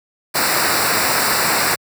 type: noise with comb filter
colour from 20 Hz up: pink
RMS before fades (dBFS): -17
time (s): 0.34-1.76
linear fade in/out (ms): 20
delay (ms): 0.31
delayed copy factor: -0.8
effects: high-pass 100 Hz 12 dB/octave